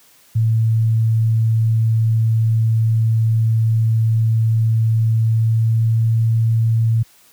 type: tone with pitch glide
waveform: sine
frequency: 112.2 to 113.31 Hz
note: A2 to A#2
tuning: +34 to -49 cents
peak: -12 dBFS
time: 0.35-7.03 s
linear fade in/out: 10 ms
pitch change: +17 cents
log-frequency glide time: 5.19-6.15 s
effects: white hiss -51 dBFS RMS until 7.32 s + high-pass 60 Hz 12 dB/octave